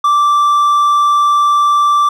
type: tone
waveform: triangle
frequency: 1170 Hz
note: D6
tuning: 7 cents flat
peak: -6 dBFS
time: 0.04-2.09 s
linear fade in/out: 5 ms
effects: none